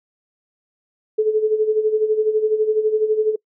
sine tone with tremolo, 432.1 Hz, A4, 31 cents flat, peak -12 dBFS, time 1.18-3.36 s, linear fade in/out 10 ms, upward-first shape sine, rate 12 Hz, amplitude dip 70%, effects noise-tail reverb RT60 0.1 s tail -25 dB re dry

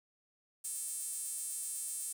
sawtooth tone with high-pass filter, 446 Hz, A4, 23 cents sharp, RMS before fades -40 dBFS, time 0.64-2.13 s, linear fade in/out 10 ms, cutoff 8900 Hz, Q 5.4, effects none

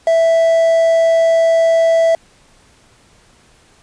triangle tone with quantisation, 659.3 Hz, E5, in tune, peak -7 dBFS, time 0.07-2.15 s, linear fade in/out 2 ms, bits 5, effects pink hiss -50 dBFS RMS until 3.82 s + resampled to 22050 Hz

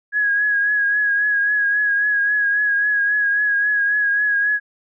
sine tone with vibrato, 1661.2 Hz, G#6, in tune, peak -15 dBFS, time 0.12-4.6 s, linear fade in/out 50 ms, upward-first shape triangle, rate 3.7 Hz, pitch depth 41 cents each way, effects none

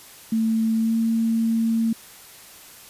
sine tone with pitch glide, 223.5 to 226.8 Hz, A3 to A#3, +27 to -47 cents, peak -18 dBFS, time 0.32-1.93 s, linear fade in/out 5 ms, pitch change +26 cents, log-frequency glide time 0.75-0.95 s, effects white hiss -45 dBFS RMS until 2.89 s + resampled to 32000 Hz

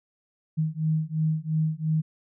sine beating tone pair, 155.8 / 158.7 Hz, D#3 / D#3, +3 / +35 cents, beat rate 2.9 Hz, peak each -26 dBFS, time 0.57-2.02 s, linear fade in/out 20 ms, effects none

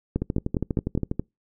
two click trains, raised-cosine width 3 ms, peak -10 / -12 dBFS, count 5 / 13, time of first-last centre 0.16-0.976 / 0.22-1.196 s, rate 4.9 / 12.3 Hz, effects noise-tail reverb RT60 0.2 s tail -26 dB re dry

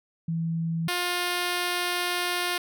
sine / 5% pulse tone pair in turn, 164.81 / 354.5 Hz, E3 / F4, 0 / +26 cents, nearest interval octave + minor second, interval 1326 cents, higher second, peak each -25 / -14 dBFS, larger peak second, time 0.28-0.88 / 0.88-2.58 s, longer second, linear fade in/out 5 ms, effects none

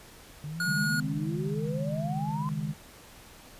sine exponential sweep, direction up, 144.7 to 1046.5 Hz, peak -34 dBFS, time 0.44-2.49 s, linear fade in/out 0 ms
square tone, 1443 Hz, F#6, 44 cents flat, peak -28 dBFS, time 0.6-1 s, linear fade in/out 2 ms
sine chord, C# suspended second, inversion none, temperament equal, 138.59 / 155.56 / 207.7 Hz, C#3 / D#3 / G#3, 0 / 0 / 0 cents, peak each -36 / -31 / -35 dBFS, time 0.64-2.75 s, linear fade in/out 50 ms
effects pink hiss -51 dBFS RMS until 3.59 s + resampled to 32000 Hz

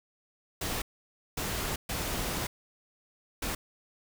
pink noise bursts at uneven times, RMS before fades -33 dBFS, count 4, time 0.61-0.82 / 1.37-1.76 / 1.89-2.47 / 3.42-3.55 s, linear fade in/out 5 ms, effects none

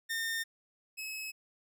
sawtooth tone pair in turn, 1820 / 2574 Hz, A#6 / E7, -42 / -42 cents, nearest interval tritone, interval 600 cents, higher second, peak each -29 / -35 dBFS, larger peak first, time 0.09-0.44 / 0.97-1.32 s, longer neither, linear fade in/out 20 ms, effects none

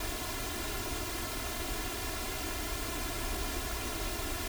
pink noise with comb filter, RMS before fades -36 dBFS, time 0-4.48 s, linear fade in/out 5 ms, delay 2.9 ms, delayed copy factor +0.8, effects none

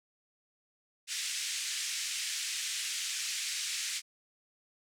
white band-pass noise, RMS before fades -36 dBFS, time 1.07-4.02 s, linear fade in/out 50 ms, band 1900 to 8100 Hz, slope 24 dB/octave, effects none

